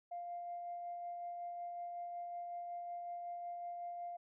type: tone with tremolo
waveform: sine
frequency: 698.5 Hz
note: F5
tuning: in tune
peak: -40 dBFS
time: 0.11-4.17 s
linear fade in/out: 10 ms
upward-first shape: sine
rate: 5.4 Hz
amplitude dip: 25%
effects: tanh soft clip ceiling -36 dBFS